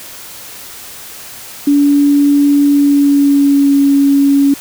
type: tone with pitch glide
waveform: sine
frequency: 286.1 to 279.7 Hz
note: D4 to C#4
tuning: -45 to +16 cents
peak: -6 dBFS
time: 1.67-4.54 s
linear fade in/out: 5 ms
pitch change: -39 cents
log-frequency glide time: 2.66-3.81 s
effects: white hiss -31 dBFS RMS until 4.6 s